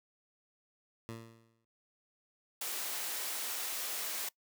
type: tone with exponential decay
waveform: 15% pulse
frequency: 114.1 Hz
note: A#2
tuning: 37 cents flat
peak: -33 dBFS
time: 1.09-1.65 s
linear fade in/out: 0 ms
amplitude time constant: 120 ms
type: high-pass noise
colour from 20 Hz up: white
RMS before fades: -38 dBFS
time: 2.61-4.29 s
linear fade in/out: 5 ms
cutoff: 380 Hz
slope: 12 dB/octave
effects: noise-tail reverb RT60 0.1 s tail -22 dB re dry